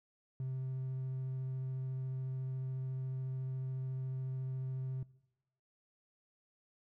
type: tone with vibrato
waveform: triangle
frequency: 130.81 Hz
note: C3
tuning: in tune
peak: -33 dBFS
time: 0.4-5.03 s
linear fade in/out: 2 ms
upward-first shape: triangle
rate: 14 Hz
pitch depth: 11 cents each way
effects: noise-tail reverb RT60 0.9 s tail -23 dB re dry + tanh soft clip ceiling -31 dBFS